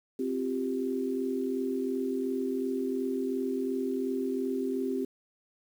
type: chord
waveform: sine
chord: C suspended fourth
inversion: none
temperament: equal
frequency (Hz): 261.6 / 349.2 / 392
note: C4 / F4 / G4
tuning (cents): 0 / 0 / 0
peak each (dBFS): -31 / -37 / -32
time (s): 0.19-5.05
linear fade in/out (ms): 5
effects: 9-bit